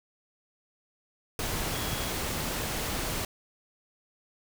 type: tone in noise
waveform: sine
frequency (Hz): 3327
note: G#7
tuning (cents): +2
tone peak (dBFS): -42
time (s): 1.74-2.1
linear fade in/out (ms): 2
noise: pink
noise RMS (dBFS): -32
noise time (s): 1.39-3.25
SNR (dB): -13
effects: none